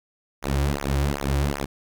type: tone with flanger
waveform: sawtooth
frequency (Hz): 70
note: C#2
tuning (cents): +18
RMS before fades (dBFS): -24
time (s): 0.42-1.66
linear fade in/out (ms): 20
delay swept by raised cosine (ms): 0.23 to 4.73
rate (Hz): 2.6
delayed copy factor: -0.95
effects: none